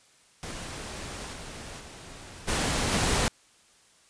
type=noise with level steps; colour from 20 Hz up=pink; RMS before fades=-38 / -41 / -45 / -27 / -25 dBFS; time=0.43-3.28 s; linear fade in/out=0 ms; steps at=1.32 / 1.79 / 2.47 / 2.91 s; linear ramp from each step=20 ms; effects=white hiss -60 dBFS RMS until 4.09 s + resampled to 22050 Hz